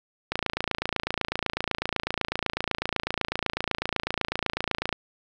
click train, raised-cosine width 0.3 ms, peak -10 dBFS, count 130, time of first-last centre 0.32-4.927 s, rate 28 Hz, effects none

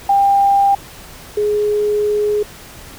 sine tone pair in turn, 796 / 418 Hz, G5 / G#4, +26 / +11 cents, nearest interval major seventh, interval 1115 cents, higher first, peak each -9 / -13 dBFS, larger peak first, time 0.09-0.75 / 1.37-2.43 s, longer second, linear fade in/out 5 ms, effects pink hiss -37 dBFS RMS until 2.98 s

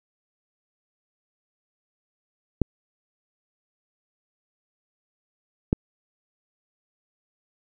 clicks, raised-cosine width 3 ms, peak -6 dBFS, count 2, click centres 2.617 / 5.729 s, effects none

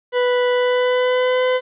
40% pulse tone with pitch glide, 493.9 to 507.5 Hz, B4 to B4, 0 to +47 cents, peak -14 dBFS, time 0.12-1.61 s, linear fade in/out 50 ms, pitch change +47 cents, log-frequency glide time 0.51-1.44 s, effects resampled to 8000 Hz + 9-bit

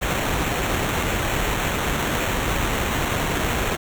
pink noise with sample-and-hold, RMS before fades -23 dBFS, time 0.01-3.77 s, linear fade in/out 20 ms, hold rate 4900 Hz, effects none

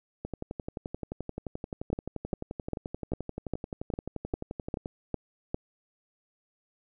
two click trains, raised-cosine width 2 ms, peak -16 / -21 dBFS, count 10 / 54, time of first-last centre 1.93-5.544 / 0.25-4.859 s, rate 2.49 / 11.5 Hz, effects none

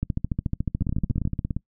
two click trains, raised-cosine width 5 ms, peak -12 / -14 dBFS, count 18 / 14, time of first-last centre 0.03-1.253 / 0.81-1.566 s, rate 13.9 / 17.2 Hz, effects noise-tail reverb RT60 0.1 s tail -23 dB re dry

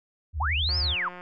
sine tone with vibrato, 76 Hz, D#2, 40 cents flat, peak -26 dBFS, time 0.33-0.96 s, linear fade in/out 50 ms, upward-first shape square, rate 12 Hz, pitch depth 130 cents each way
sine linear two-way sweep, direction up then down, 687 to 5310 to 872 Hz, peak -25 dBFS, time 0.4-1.09 s, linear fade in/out 10 ms, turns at 0.78 s
click train, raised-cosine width 0.5 ms, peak -27 dBFS, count 94, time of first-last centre 0.69-1.21 s, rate 179 Hz
effects none

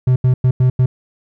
triangle tone bursts at uneven times, 127.3 Hz, C3, 47 cents flat, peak -7 dBFS, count 5, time 0.07-0.16 / 0.24-0.34 / 0.44-0.51 / 0.6-0.7 / 0.79-0.86 s, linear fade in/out 5 ms, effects none

